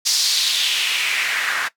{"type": "noise with band-pass filter sweep", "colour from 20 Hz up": "white", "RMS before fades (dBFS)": -20, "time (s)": [0.05, 1.69], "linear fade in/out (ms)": 20, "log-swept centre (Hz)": [5300, 1500], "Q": 2.8, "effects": ["noise-tail reverb RT60 0.1 s tail -18 dB re dry"]}